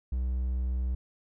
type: tone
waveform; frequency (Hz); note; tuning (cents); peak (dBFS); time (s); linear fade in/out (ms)
triangle; 62.9; B1; +32; -25; 0.12-0.95; 5
effects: none